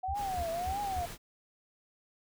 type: tone with vibrato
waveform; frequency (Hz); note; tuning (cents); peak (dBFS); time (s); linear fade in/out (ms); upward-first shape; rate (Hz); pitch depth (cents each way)
sine; 735; F#5; -12; -32; 0.03-1.06; 10; triangle; 1.6; 210
type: tone bursts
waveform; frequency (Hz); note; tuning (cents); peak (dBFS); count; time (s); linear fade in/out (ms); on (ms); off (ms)
sine; 74.3; D2; +21; -34; 4; 0.08-1.018; 10; 62; 230
type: noise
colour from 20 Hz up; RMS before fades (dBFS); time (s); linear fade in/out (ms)
pink; -44; 0.14-1.18; 50
effects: none